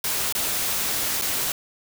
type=noise with dropouts; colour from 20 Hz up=white; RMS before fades=-25 dBFS; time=0.04-1.52 s; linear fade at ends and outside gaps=2 ms; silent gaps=0.325-0.35 / 1.214-1.22 s; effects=none